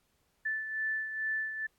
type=beating tone pair; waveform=sine; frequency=1755 / 1757.3 Hz; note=A6 / A6; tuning=-5 / -3 cents; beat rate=2.3 Hz; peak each=-32 / -40 dBFS; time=0.45-1.67 s; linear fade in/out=10 ms; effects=pink hiss -74 dBFS RMS until 1.78 s + AAC 64 kbps